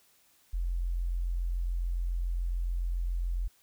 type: tone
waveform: sine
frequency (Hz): 43.54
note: F1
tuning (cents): -5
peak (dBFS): -28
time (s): 0.53-3.48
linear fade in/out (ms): 10
effects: white hiss -65 dBFS RMS until 3.62 s